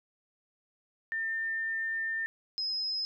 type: tone pair in turn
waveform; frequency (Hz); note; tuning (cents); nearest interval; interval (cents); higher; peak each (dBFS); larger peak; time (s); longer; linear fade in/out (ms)
sine; 1802 / 5097; A6 / D#8; +41 / +41; octave + tritone; 1800; second; -30 / -30; neither; 1.12-2.26 / 2.58-3.05; first; 0
effects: none